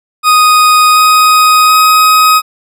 40% pulse tone with pitch steps, 1244.5 / 1252.4 / 1260.4 Hz, D#6 / D#6 / D#6, 0 / +11 / +22 cents, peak -3 dBFS, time 0.23-2.42 s, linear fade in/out 50 ms, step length 730 ms, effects none

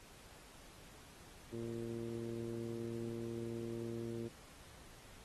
15% pulse tone with low-pass filter, 115.7 Hz, A#2, 13 cents flat, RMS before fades -43 dBFS, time 1.52-4.29 s, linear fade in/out 20 ms, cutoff 380 Hz, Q 2.1, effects pink hiss -59 dBFS RMS until 5.24 s + AAC 32 kbps

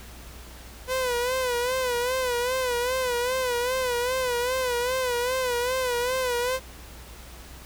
sawtooth tone with vibrato, 499.5 Hz, B4, 20 cents sharp, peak -20 dBFS, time 0.87-6.6 s, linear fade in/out 50 ms, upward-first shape sine, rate 2.5 Hz, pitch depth 75 cents each way, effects added 60 Hz sine -44 dBFS peak until 7.65 s + pink hiss -46 dBFS RMS until 7.65 s

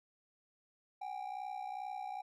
triangle ring-modulated tone, 784 Hz, G5, in tune, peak -35 dBFS, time 1.01-2.22 s, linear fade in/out 10 ms, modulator 31.2 Hz, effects none

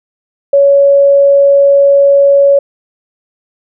sine tone, 560 Hz, C#5, 18 cents sharp, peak -3 dBFS, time 0.53-2.59 s, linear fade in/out 5 ms, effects none

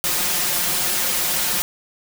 white noise with comb filter, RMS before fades -21 dBFS, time 0.04-1.62 s, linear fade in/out 0 ms, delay 5.6 ms, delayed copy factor +0.95, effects none

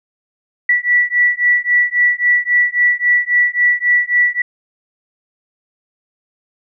sine beating tone pair, 1952 / 1955.7 Hz, B6 / B6, -21 / -17 cents, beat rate 3.7 Hz, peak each -14 dBFS, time 0.69-4.42 s, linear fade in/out 5 ms, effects none

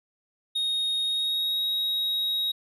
triangle tone with pitch glide, 3729 to 3794 Hz, A#7 to A#7, 0 to +30 cents, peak -23 dBFS, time 0.55-2.52 s, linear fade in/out 10 ms, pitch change +30 cents, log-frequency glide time 1.03-1.63 s, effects none

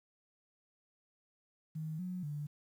sine tone with pitch steps, 157.1 / 182.1 / 147.5 Hz, D#3 / F#3 / D3, +17 / -27 / +8 cents, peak -37 dBFS, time 1.75-2.47 s, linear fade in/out 10 ms, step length 240 ms, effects 11-bit

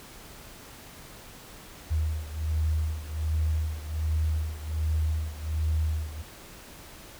sine beating tone pair, 77.78 / 79.08 Hz, D#2 / D#2, 0 / +29 cents, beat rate 1.3 Hz, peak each -27 / -30 dBFS, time 1.9-6.23 s, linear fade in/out 20 ms, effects pink hiss -47 dBFS RMS until 7.19 s

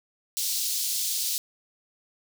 pink high-pass noise, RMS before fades -28 dBFS, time 0.37-1.38 s, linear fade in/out 0 ms, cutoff 4000 Hz, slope 24 dB/octave, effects none

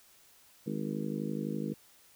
harmonic tone with a mistuned harmonic, 51.91 Hz, G#1, in tune, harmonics 3 / 4 / 5 / 6 / 7 / 8 / 9, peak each -39 / -36 / -40 / -40 / -45 / -46 / -44 dBFS, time 0.66-1.74 s, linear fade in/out 10 ms, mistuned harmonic 9, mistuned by +27 cents, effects white hiss -61 dBFS RMS until 2.15 s

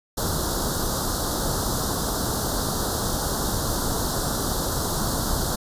pink band-stop noise, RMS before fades -25 dBFS, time 0.17-5.56 s, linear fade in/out 10 ms, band 1500 to 3700 Hz, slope 48 dB/octave, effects resampled to 32000 Hz

